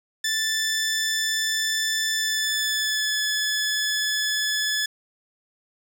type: tone with pitch glide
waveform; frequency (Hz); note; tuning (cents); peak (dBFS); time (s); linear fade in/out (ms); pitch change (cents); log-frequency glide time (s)
15% pulse; 1761 to 1716.8; A6 to A6; +1 to -43; -16; 0.24-4.86; 5; -44; 2.15-3.2
effects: none